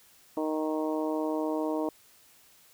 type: harmonic tone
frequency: 155.56 Hz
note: D#3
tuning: in tune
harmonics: 2 / 3 / 4 / 5 / 6 / 7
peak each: -30 / -34 / -34 / -42 / -38 / -44 dBFS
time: 0.37-1.89 s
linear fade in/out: 2 ms
effects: white hiss -59 dBFS RMS until 2.73 s